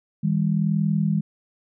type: tone pair together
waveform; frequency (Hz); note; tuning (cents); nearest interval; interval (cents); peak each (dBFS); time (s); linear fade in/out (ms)
sine; 160 / 201; D#3 / G3; +49 / +44; major third; 395; -21 / -22; 0.23-1.21; 10
effects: none